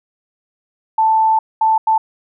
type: tone bursts at uneven times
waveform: sine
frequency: 882 Hz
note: A5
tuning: 4 cents sharp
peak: -10 dBFS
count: 3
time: 0.98-1.39 / 1.61-1.78 / 1.87-1.98 s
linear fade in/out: 5 ms
effects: none